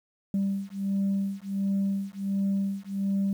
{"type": "beating tone pair", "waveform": "sine", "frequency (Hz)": [196, 197.4], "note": ["G3", "G3"], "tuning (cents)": [0, 12], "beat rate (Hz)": 1.4, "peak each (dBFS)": -27, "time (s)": [0.34, 3.33], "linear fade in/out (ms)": 2, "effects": ["tanh soft clip ceiling -21 dBFS", "9-bit"]}